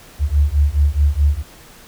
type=beating tone pair; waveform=sine; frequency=70.3 / 75 Hz; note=C#2 / D2; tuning=+25 / +37 cents; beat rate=4.7 Hz; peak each=-15 dBFS; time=0.19-1.43 s; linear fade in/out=50 ms; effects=pink hiss -43 dBFS RMS until 1.87 s